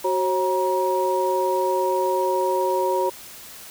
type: tone cluster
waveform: sine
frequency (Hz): 373 / 541 / 948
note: F#4 / C#5 / A#5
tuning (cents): +14 / -42 / +29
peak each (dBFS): -23 / -24 / -23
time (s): 0.04-3.1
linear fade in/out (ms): 10
effects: white hiss -41 dBFS RMS until 3.7 s